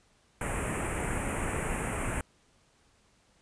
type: band-stop noise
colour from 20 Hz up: pink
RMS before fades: -32 dBFS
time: 0.41-2.21 s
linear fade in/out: 2 ms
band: 2600 to 7900 Hz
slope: 48 dB/octave
effects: pink hiss -66 dBFS RMS until 3.41 s + resampled to 22050 Hz

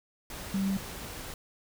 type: tone in noise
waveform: sine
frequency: 194.4 Hz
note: G3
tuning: 14 cents flat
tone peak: -26 dBFS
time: 0.54-0.77 s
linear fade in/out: 2 ms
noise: pink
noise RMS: -41 dBFS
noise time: 0.3-1.34 s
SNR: +12 dB
effects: none

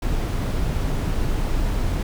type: noise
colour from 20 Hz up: brown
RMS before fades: -22 dBFS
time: 0.02-2.03 s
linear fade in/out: 5 ms
effects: none

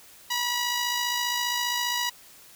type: tone with amplitude modulation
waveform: 10% pulse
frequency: 970 Hz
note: B5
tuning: 31 cents flat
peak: -15 dBFS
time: 0.3-2.1 s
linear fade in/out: 10 ms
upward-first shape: sine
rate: 55 Hz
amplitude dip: 35%
effects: white hiss -51 dBFS RMS until 2.55 s

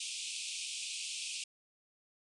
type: band-pass noise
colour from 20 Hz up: pink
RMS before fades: -41 dBFS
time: 0-1.44 s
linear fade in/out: 5 ms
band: 2400 to 9600 Hz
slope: 96 dB/octave
effects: none

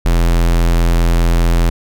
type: tone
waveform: square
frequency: 42.4 Hz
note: E1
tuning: 50 cents sharp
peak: -10 dBFS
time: 0.05-1.7 s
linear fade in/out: 10 ms
effects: none

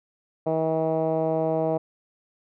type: tone with low-pass filter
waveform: 10% pulse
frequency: 160.1 Hz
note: D#3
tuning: 50 cents sharp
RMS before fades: -24 dBFS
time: 0.46-1.78 s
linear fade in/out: 10 ms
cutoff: 640 Hz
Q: 2.6
effects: none

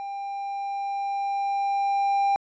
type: tone with level ramp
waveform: triangle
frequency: 796 Hz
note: G5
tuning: 26 cents sharp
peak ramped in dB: -29 to -17 dBFS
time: 0-2.36 s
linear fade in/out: 0 ms
effects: resampled to 16000 Hz

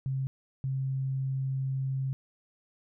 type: tone pair in turn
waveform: sine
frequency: 133.6 / 133.6 Hz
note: C3 / C3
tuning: +36 / +36 cents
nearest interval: unison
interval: 0 cents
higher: neither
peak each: -28 / -28 dBFS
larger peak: neither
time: 0.06-0.27 / 0.64-2.13 s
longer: second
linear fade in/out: 0 ms
effects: none

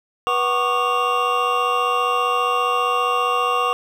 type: tone cluster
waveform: triangle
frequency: 488.4 / 748 / 1107 / 1202 / 2780 Hz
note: B4 / F#5 / C#6 / D6 / F7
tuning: -19 / +19 / -3 / +40 / -9 cents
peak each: -23 / -24 / -19 / -21 / -25 dBFS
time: 0.27-3.73 s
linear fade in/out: 0 ms
effects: none

